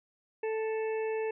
harmonic tone, 440 Hz, A4, in tune, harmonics 1 / 2 / 4 / 5 / 6, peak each -30 / -41 / -46 / -49 / -46 dBFS, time 0.43-1.31 s, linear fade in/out 5 ms, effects none

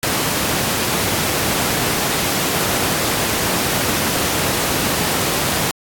pink high-pass noise, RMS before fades -19 dBFS, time 0.03-5.71 s, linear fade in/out 0 ms, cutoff 110 Hz, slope 12 dB/octave, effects AAC 64 kbps

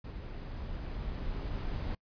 brown noise with level ramp, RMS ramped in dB -42 to -34 dBFS, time 0.04-1.95 s, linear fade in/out 5 ms, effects noise-tail reverb RT60 0.1 s tail -26 dB re dry + resampled to 11025 Hz

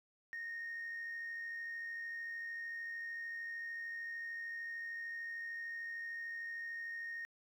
sine tone with amplitude modulation, 1851 Hz, A#6, 13 cents flat, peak -38 dBFS, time 0.33-7.25 s, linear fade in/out 0 ms, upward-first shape sine, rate 73.3 Hz, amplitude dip 35%, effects tanh soft clip ceiling -38 dBFS + 12-bit

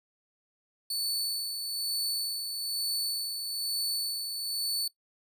sawtooth tone with tremolo, 4473 Hz, C#8, 15 cents sharp, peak -25 dBFS, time 0.9-4.88 s, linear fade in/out 5 ms, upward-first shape sine, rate 1.1 Hz, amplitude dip 45%, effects noise-tail reverb RT60 0.1 s tail -19 dB re dry

